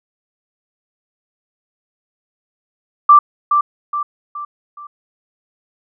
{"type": "tone with echo", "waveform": "sine", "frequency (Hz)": 1174.7, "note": "D6", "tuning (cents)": 0, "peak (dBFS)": -3, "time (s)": [3.09, 3.19], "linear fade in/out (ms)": 5, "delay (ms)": 420, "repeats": 4, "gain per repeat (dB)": -7, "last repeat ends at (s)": 4.87, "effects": []}